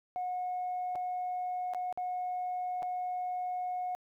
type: tone with dropouts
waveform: sine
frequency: 727 Hz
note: F#5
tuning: 31 cents flat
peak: -31 dBFS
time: 0.16-3.95 s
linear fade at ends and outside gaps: 0 ms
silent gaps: 0.953-0.957 / 1.736-1.747 / 1.926-1.975 / 2.823-2.829 s
effects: tanh soft clip ceiling -29 dBFS + 12-bit